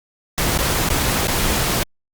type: noise with dropouts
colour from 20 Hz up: pink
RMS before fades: -19 dBFS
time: 0.38-1.83 s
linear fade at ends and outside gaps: 0 ms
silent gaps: 0.576-0.588 / 0.888-0.902 / 1.271-1.282 s
effects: Opus 48 kbps